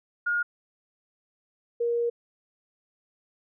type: tone pair in turn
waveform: sine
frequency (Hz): 1427 / 471.8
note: F6 / A#4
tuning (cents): +37 / +21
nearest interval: octave + perfect fifth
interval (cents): 1916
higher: first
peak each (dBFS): -23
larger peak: neither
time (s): 0.26-0.43 / 1.8-2.1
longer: second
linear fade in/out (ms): 10
effects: none